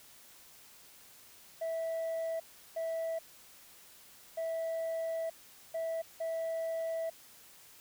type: tone bursts at uneven times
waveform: sine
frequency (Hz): 655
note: E5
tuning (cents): -11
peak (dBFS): -30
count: 5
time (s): 1.61-2.4 / 2.76-3.19 / 4.37-5.3 / 5.74-6.02 / 6.2-7.1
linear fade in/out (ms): 10
effects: tanh soft clip ceiling -32 dBFS + white hiss -57 dBFS RMS until 7.8 s